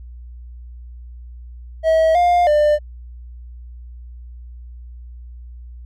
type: tone with pitch steps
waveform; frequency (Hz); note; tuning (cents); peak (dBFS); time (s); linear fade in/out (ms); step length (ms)
triangle; 643 / 705 / 597; E5 / F5 / D5; -43 / +16 / +28; -9; 1.83-2.79; 50; 320
effects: added 60 Hz sine -33 dBFS peak until 5.85 s + MP3 96 kbps